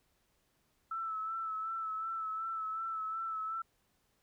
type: tone with vibrato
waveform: sine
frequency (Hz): 1316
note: E6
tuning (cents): -3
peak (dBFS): -35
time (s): 0.91-3.62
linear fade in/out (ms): 5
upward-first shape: sine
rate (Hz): 2.7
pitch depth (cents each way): 32
effects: pink hiss -75 dBFS RMS until 4.22 s